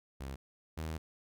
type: tone pair in turn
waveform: sawtooth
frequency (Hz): 67.4 / 79.35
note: C#2 / D#2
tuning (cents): -48 / +35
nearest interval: minor third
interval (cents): 283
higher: second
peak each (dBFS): -36 / -33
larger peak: second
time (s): 0.2-0.36 / 0.77-0.98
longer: second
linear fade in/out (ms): 10
effects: none